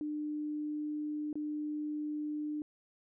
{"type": "tone with dropouts", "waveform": "sine", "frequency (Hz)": 300.1, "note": "D4", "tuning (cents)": 38, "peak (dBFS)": -34, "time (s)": [0.01, 2.62], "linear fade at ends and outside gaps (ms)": 1, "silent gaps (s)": [1.329, 1.355], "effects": []}